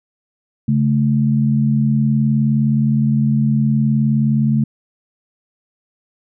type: tone pair together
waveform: sine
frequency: 138.59 / 218 Hz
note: C#3 / A3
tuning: 0 / -16 cents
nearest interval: minor sixth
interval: 784 cents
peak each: -15 dBFS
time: 0.68-4.64 s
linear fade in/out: 5 ms
effects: none